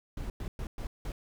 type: noise bursts at uneven times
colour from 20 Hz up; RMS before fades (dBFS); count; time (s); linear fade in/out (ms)
brown; -36; 5; 0.17-0.3 / 0.4-0.48 / 0.59-0.67 / 0.78-0.87 / 1.05-1.12; 2
effects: none